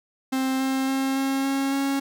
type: tone with pitch steps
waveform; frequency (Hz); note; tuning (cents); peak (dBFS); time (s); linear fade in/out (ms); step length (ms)
45% pulse; 263.3 / 265.6 / 267.9 / 270.2 / 272.6 / 275; C4 / C4 / C4 / C#4 / C#4 / C#4; +11 / +26 / +41 / -44 / -29 / -14; -22; 0.32-2; 10; 280
effects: none